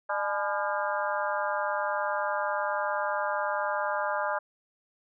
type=harmonic tone with a mistuned harmonic; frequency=201.1 Hz; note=G3; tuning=44 cents sharp; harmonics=3 / 4 / 5 / 6 / 7 / 8; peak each=-32 / -33 / -34 / -35 / -35 / -36 dBFS; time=0.09-4.39 s; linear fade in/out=10 ms; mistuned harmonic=4; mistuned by=+91 cents; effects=none